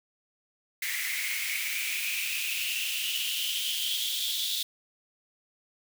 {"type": "noise with high-pass filter sweep", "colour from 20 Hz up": "white", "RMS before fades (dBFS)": -31, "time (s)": [0.82, 4.63], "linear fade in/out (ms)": 5, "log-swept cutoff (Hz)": [2000, 3600], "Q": 7.4, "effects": []}